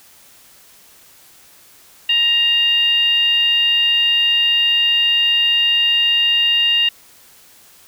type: tone with frequency modulation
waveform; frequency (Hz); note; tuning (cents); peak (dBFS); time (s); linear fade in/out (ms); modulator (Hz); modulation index
sine; 2809; F7; +9; -12; 2.09-6.89; 5; 935; 0.49
effects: white hiss -47 dBFS RMS until 7.87 s